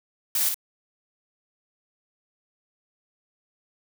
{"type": "noise with echo", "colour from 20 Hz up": "blue", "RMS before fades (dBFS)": -24, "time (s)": [0.35, 0.49], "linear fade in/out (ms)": 2, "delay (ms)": 54, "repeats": 1, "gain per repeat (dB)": -4, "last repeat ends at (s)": 0.544, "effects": []}